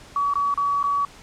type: tone with dropouts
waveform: sine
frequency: 1136 Hz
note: C#6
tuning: 42 cents sharp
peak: -19 dBFS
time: 0.16-1.05 s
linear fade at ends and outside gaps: 2 ms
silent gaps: 0.337-0.355 / 0.541-0.575 / 0.829-0.839 s
effects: pink hiss -46 dBFS RMS until 1.22 s + low-pass 8000 Hz 12 dB/octave